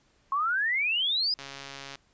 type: exponential sweep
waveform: sine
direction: up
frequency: 1070 to 5090 Hz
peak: -24 dBFS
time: 0.32-1.34 s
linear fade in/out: 2 ms
type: click train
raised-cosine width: 0.2 ms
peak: -23 dBFS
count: 79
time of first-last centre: 1.39-1.955 s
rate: 138 Hz
effects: pink hiss -66 dBFS RMS until 2.13 s + resampled to 16000 Hz